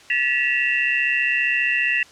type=tone cluster; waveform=sine; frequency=1738 / 1936 / 2606 / 2741 Hz; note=A6 / B6 / E7 / F7; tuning=-22 / -35 / -20 / -33 cents; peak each=-27 / -21 / -26 / -22 dBFS; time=0.1-2.03 s; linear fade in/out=2 ms; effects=white hiss -47 dBFS RMS until 2.11 s + low-pass 6000 Hz 12 dB/octave